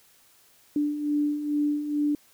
sine beating tone pair, 292.5 / 294.8 Hz, D4 / D4, -7 / +7 cents, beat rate 2.3 Hz, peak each -31 / -24 dBFS, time 0.76-2.15 s, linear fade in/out 2 ms, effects white hiss -59 dBFS RMS until 2.33 s

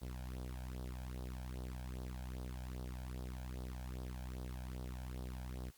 sawtooth tone with flanger, 63 Hz, B1, 35 cents sharp, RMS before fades -45 dBFS, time 0.01-5.71 s, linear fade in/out 20 ms, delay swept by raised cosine 0.2 to 1.3 ms, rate 2.5 Hz, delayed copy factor +0.85, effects white hiss -67 dBFS RMS until 5.77 s + Opus 48 kbps

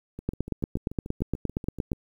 two click trains, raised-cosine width 3 ms, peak -24 / -13 dBFS, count 13 / 15, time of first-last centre 0.19-1.932 / 0.29-1.918 s, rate 6.89 / 8.6 Hz, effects 9-bit

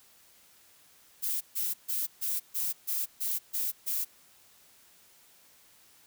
violet noise bursts, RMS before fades -31 dBFS, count 9, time 1.22-4.05 s, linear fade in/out 20 ms, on 190 ms, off 140 ms, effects white hiss -60 dBFS RMS until 6.06 s

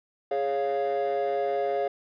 triangle chord, Db major, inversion second, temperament equal, 415.3 / 554.4 / 698.5 Hz, Ab4 / Db5 / F5, 0 / 0 / 0 cents, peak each -26 dBFS, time 0.31-1.88 s, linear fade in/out 5 ms, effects tanh soft clip ceiling -18 dBFS + resampled to 11025 Hz

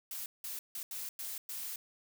blue noise bursts at uneven times, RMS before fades -41 dBFS, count 6, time 0.11-0.26 / 0.44-0.59 / 0.75-0.83 / 0.91-1.09 / 1.19-1.38 / 1.49-1.76 s, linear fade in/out 2 ms, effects none

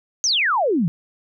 sine exponential sweep, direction down, 6550 to 150 Hz, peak -16 dBFS, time 0.24-0.88 s, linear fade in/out 0 ms, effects none

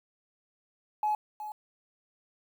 sine tone with echo, 848 Hz, G#5, 36 cents sharp, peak -24 dBFS, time 1.03-1.15 s, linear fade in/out 2 ms, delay 370 ms, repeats 1, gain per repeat -12 dB, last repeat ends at 1.52 s, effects tanh soft clip ceiling -21 dBFS + 9-bit

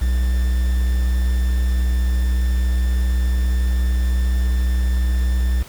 triangle tone with quantisation, 61.74 Hz, B1, in tune, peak -13 dBFS, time 0.01-5.63 s, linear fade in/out 10 ms, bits 6, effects pink hiss -41 dBFS RMS until 5.68 s

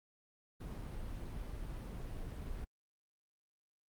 brown noise, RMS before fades -43 dBFS, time 0.6-2.65 s, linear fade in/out 10 ms, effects Opus 32 kbps

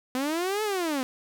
sawtooth linear two-way sweep, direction up then down, 248.4 to 437.6 to 248.4 Hz, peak -22 dBFS, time 0.15-1.03 s, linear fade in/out 0 ms, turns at 0.63 s, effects none

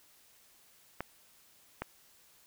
clicks, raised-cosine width 0.5 ms, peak -20 dBFS, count 2, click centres 1.006 / 1.82 s, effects white hiss -63 dBFS RMS until 2.46 s

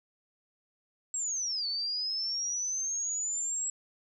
sine linear two-way sweep, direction down then up, 7710 to 4435 to 7710 Hz, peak -30 dBFS, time 1.14-3.7 s, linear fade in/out 2 ms, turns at 1.67 s, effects none

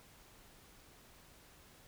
silence, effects pink hiss -61 dBFS RMS until 1.87 s

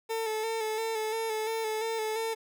30% pulse tone with vibrato, 442.3 Hz, A4, 9 cents sharp, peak -27 dBFS, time 0.09-2.35 s, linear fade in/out 20 ms, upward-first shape square, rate 2.9 Hz, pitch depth 30 cents each way, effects none

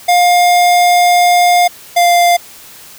square tone pair in turn, 708 / 698.3 Hz, F5 / F5, +23 / 0 cents, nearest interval unison, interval 23 cents, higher first, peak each -7 dBFS, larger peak neither, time 0.08-1.68 / 1.96-2.37 s, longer first, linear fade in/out 10 ms, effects white hiss -36 dBFS RMS until 2.98 s

